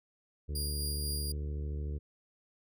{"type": "harmonic tone", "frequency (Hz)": 73.42, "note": "D2", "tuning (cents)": 0, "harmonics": [1, 2, 3, 4, 5, 6, 7], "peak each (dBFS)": [-34, -43, -53, -52, -51, -51, -60], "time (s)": [0.48, 1.99], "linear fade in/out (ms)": 20}
{"type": "tone with tremolo", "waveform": "20% pulse", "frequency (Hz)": 4819, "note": "D8", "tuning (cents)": 44, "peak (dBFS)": -29, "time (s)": [0.55, 1.32], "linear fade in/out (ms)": 5, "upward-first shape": "sine", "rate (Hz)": 4, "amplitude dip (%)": 30}
{"effects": []}